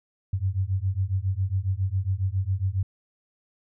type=beating tone pair; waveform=sine; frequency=92 / 99.3 Hz; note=F#2 / G2; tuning=-9 / +23 cents; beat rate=7.3 Hz; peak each=-26 dBFS; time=0.33-2.83 s; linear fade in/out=5 ms; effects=none